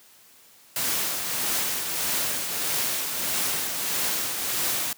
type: noise with tremolo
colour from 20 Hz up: white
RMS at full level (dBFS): -25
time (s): 0.76-4.93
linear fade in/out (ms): 2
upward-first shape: triangle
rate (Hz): 1.6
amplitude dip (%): 45
effects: white hiss -54 dBFS RMS until 4.97 s + high-pass 100 Hz 12 dB/octave